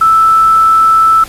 sine tone with quantisation, 1318.5 Hz, E6, in tune, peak -4 dBFS, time 0.01-1.24 s, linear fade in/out 5 ms, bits 5, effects pink hiss -31 dBFS RMS until 1.28 s + resampled to 32000 Hz

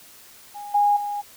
sine tone with level steps, 821 Hz, G#5, 20 cents flat, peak -33 / -15 / -25 dBFS, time 0.54-1.22 s, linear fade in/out 20 ms, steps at 0.74 / 0.96 s, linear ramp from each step 10 ms, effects white hiss -48 dBFS RMS until 1.36 s

